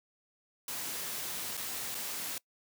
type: noise with dropouts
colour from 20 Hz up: white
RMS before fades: -38 dBFS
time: 0.68-2.38 s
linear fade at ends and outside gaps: 2 ms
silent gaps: 1.57-1.575 / 1.946-1.95 s
effects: noise-tail reverb RT60 0.1 s tail -23 dB re dry + high-pass 100 Hz 12 dB/octave